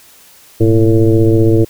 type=tone with frequency modulation; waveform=sine; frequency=220.3 Hz; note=A3; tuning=2 cents sharp; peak=-6 dBFS; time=0.6-1.65 s; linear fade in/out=10 ms; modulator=114 Hz; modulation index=2.1; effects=white hiss -43 dBFS RMS until 1.69 s